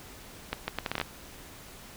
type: accelerating click train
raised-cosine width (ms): 0.3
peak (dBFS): -13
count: 9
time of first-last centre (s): 0.53-1.014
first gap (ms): 150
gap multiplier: 0.71
effects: pink hiss -48 dBFS RMS until 1.96 s